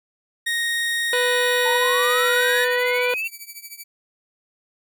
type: tone with pitch glide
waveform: 30% pulse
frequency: 1864.7 to 1891.8 Hz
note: A#6 to A#6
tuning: 0 to +25 cents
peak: -18 dBFS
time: 0.46-2.65 s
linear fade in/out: 10 ms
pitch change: +25 cents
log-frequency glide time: 1.05-1.88 s
type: harmonic tone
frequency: 493.9 Hz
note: B4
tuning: in tune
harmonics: 1 / 2 / 3 / 4 / 5 / 6 / 7 / 8 / 9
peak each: -21 / -29 / -28 / -34 / -32 / -34 / -35 / -42 / -39 dBFS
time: 1.13-3.14 s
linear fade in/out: 2 ms
type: exponential sweep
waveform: sine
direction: up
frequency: 895 to 2738 Hz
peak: -23 dBFS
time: 1.65-3.28 s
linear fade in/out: 10 ms
type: tone with tremolo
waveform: 5% pulse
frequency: 2302 Hz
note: D7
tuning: 35 cents flat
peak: -23 dBFS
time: 2.02-3.84 s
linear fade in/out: 10 ms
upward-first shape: triangle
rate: 13 Hz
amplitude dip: 90%
effects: none